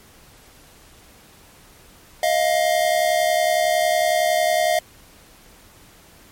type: tone pair together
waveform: square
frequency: 630.1 / 701 Hz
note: D#5 / F5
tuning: +22 / +6 cents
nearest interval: major second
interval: 184 cents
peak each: -20 dBFS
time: 2.23-4.79 s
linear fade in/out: 2 ms
effects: pink hiss -49 dBFS RMS until 6.31 s + MP3 64 kbps